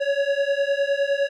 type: beating tone pair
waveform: square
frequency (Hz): 554.4 / 564.2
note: C#5 / C#5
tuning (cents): 0 / +30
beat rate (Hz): 9.8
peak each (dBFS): -24 / -23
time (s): 0-1.29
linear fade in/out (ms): 20
effects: low-pass 3000 Hz 12 dB/octave